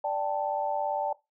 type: chord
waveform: sine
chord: D suspended fourth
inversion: none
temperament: just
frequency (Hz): 587.3 / 783.1 / 881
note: D5 / G5 / A5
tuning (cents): 0 / -2 / +2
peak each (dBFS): -31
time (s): 0.04-1.13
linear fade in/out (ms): 5
effects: noise-tail reverb RT60 0.2 s tail -18 dB re dry